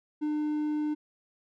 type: tone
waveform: triangle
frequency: 301.3 Hz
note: D4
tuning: 44 cents sharp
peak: -25 dBFS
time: 0.21-0.95 s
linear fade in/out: 20 ms
effects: none